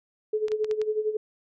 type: tone with tremolo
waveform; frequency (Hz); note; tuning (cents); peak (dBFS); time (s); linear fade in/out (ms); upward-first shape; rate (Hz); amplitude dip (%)
sine; 429.2; A4; -43; -21; 0.33-1.17; 5; sine; 11; 75
type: clicks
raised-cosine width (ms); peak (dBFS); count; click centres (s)
0.2; -22; 5; 0.483 / 0.518 / 0.645 / 0.712 / 0.816
effects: none